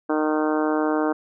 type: harmonic tone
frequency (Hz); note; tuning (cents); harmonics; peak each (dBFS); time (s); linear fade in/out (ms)
153.9; D#3; -19; 2 / 3 / 4 / 5 / 6 / 7 / 8 / 9 / 10; -22 / -26 / -28 / -30 / -32 / -33 / -34 / -35 / -36; 0.09-1.13; 10
effects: none